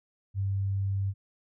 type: tone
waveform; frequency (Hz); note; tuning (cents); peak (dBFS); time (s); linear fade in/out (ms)
sine; 98; G2; 0; -26; 0.34-1.14; 50
effects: none